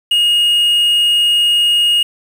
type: tone with quantisation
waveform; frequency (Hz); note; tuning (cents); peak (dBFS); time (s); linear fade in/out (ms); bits
triangle; 2865; F7; +44; -8; 0.11-2.03; 5; 6
effects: none